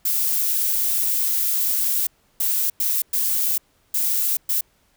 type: noise bursts at uneven times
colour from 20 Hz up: violet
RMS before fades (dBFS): -21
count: 6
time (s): 0.05-2.07 / 2.4-2.7 / 2.8-3.02 / 3.13-3.58 / 3.94-4.37 / 4.49-4.61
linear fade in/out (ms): 5
effects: pink hiss -62 dBFS RMS until 4.96 s